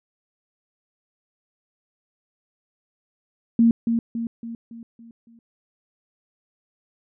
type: tone with echo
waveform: sine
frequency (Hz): 231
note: A#3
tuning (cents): -16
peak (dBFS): -12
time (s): 3.59-3.71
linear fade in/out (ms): 2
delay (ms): 280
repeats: 6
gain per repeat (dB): -6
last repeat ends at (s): 5.39
effects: none